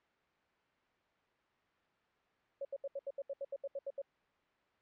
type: tone bursts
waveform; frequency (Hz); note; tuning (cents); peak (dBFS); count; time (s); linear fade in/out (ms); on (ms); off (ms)
sine; 554.4; C#5; 0; -37; 13; 2.61-4.018; 5; 40; 74
effects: white hiss -73 dBFS RMS until 4.81 s + low-pass 2000 Hz 12 dB/octave